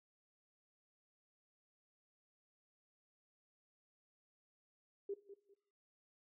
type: tone with echo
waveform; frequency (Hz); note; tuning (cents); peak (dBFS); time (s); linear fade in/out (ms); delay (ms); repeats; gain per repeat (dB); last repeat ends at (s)
sine; 400; G4; +35; -39; 5.09-5.14; 5; 200; 2; -12; 5.54
effects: noise-tail reverb RT60 0.6 s tail -17 dB re dry